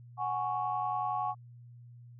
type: chord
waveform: sine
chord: F# suspended second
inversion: none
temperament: equal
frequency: 740 / 830.6 / 1108.7 Hz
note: F#5 / G#5 / C#6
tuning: 0 / 0 / 0 cents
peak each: -34 dBFS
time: 0.17-1.35 s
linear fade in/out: 50 ms
effects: tanh soft clip ceiling -20 dBFS + added 120 Hz sine -49 dBFS peak until 2.19 s